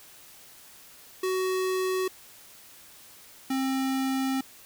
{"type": "tone pair in turn", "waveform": "square", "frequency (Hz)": [373.6, 265.6], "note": ["F#4", "C4"], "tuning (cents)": [17, 26], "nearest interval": "tritone", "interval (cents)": 591, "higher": "first", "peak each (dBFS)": -26, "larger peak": "neither", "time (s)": [[1.23, 2.08], [3.5, 4.41]], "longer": "second", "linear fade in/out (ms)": 5, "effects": ["white hiss -51 dBFS RMS until 4.65 s"]}